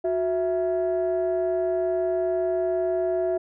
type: tone pair together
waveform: sine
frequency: 366.1 / 659.3 Hz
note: F#4 / E5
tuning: -18 / 0 cents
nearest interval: minor seventh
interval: 1018 cents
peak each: -23 dBFS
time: 0.04-3.38 s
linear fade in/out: 10 ms
effects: tanh soft clip ceiling -17 dBFS